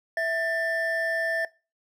triangle tone pair together, 658 / 1780.1 Hz, E5 / A6, -3 / +20 cents, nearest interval octave + perfect fourth, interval 1723 cents, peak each -25 dBFS, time 0.17-1.45 s, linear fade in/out 2 ms, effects noise-tail reverb RT60 0.3 s tail -21 dB re dry

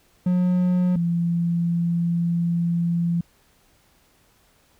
triangle / sine tone pair in turn, 180.2 / 170.52 Hz, F#3 / F3, -45 / -41 cents, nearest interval minor second, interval 96 cents, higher first, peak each -15 / -19 dBFS, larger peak first, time 0.26-0.96 / 0.96-3.21 s, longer second, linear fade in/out 5 ms, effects pink hiss -60 dBFS RMS until 4.79 s

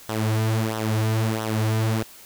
sawtooth tone with flanger, 110 Hz, A2, in tune, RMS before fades -23 dBFS, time 0.09-2.03 s, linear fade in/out 0 ms, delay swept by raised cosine 0.42 to 5.52 ms, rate 1.5 Hz, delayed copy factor -0.7, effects white hiss -46 dBFS RMS until 2.25 s

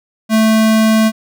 square tone, 220 Hz, A3, in tune, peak -9 dBFS, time 0.29-1.12 s, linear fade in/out 50 ms, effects none

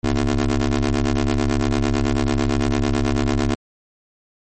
20% pulse ring-modulated tone, 70.2 Hz, C#2, 22 cents sharp, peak -9 dBFS, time 0.03-3.55 s, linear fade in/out 10 ms, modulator 171 Hz, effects MP3 32 kbps

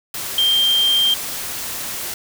sine tone in noise, 3173 Hz, G7, 20 cents sharp, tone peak -13 dBFS, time 0.38-1.14 s, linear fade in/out 2 ms, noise white, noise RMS -27 dBFS, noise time 0.14-2.14 s, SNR +11 dB, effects none

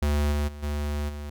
square tone with level steps, 73.42 Hz, D2, in tune, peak -22 / -24 / -38 / -27 / -34 dBFS, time 0.02-1.3 s, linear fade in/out 5 ms, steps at 0.31 / 0.47 / 0.62 / 1.08 s, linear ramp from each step 20 ms, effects none

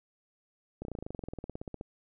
slowing click train, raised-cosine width 2 ms, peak -25 dBFS, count 22, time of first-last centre 0.82-1.811 s, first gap 31 ms, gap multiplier 1.04, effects none

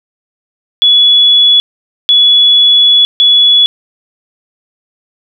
sine tone bursts at uneven times, 3400 Hz, G#7, 40 cents sharp, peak -3 dBFS, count 3, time 0.82-1.6 / 2.09-3.05 / 3.2-3.66 s, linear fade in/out 0 ms, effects none

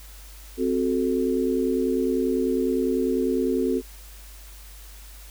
sine chord, F# diminished, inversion second, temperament equal, 261.6 / 370 / 440 Hz, C4 / F#4 / A4, 0 / 0 / 0 cents, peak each -24 / -25 / -26 dBFS, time 0.57-3.82 s, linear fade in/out 50 ms, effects added 50 Hz sine -42 dBFS peak until 5.3 s + white hiss -48 dBFS RMS until 5.3 s

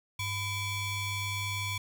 30% pulse ring-modulated tone, 1108.7 Hz, C#6, in tune, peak -26 dBFS, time 0.19-1.78 s, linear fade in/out 5 ms, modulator 1210 Hz, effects 9-bit

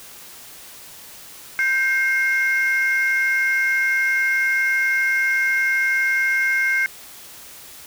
sine tone pair together, 1568 / 2140 Hz, G6 / C7, 0 / +38 cents, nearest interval perfect fourth, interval 538 cents, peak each -18 dBFS, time 1.59-6.86 s, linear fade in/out 0 ms, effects tanh soft clip ceiling -12 dBFS + white hiss -41 dBFS RMS until 7.86 s

